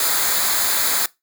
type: noise with comb filter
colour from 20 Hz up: white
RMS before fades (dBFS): -19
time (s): 0-1.06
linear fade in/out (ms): 2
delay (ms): 0.35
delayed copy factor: -0.65
effects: noise-tail reverb RT60 0.2 s tail -21 dB re dry